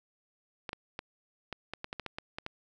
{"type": "clicks", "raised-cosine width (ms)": 0.3, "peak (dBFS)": -21, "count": 12, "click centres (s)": [0.692, 0.731, 0.991, 1.527, 1.736, 1.844, 1.929, 1.997, 2.063, 2.185, 2.385, 2.464], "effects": []}